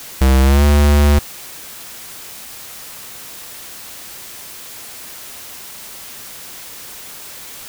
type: tone with pitch glide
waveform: square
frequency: 66 to 72.81 Hz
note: C2 to D2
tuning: +16 to -14 cents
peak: -9 dBFS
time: 0.21-1.19 s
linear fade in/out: 5 ms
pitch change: +170 cents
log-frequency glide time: 0.42-0.64 s
effects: white hiss -34 dBFS RMS until 7.68 s